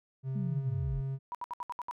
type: tone with pitch glide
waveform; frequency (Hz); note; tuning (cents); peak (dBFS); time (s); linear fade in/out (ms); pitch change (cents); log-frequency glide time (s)
triangle; 132.7 to 134.86; C3 to C#3; +25 to -47; -30; 0.23-1.19; 50; +28; 0.34-0.53
type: linear sweep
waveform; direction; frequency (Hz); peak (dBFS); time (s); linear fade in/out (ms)
sine; down; 207.7 to 34.65; -33; 0.35-1.01; 10
type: tone bursts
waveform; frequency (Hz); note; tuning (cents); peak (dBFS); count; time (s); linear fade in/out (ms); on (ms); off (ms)
sine; 973; B5; -26; -34; 7; 1.32-1.911; 0; 27; 67
effects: none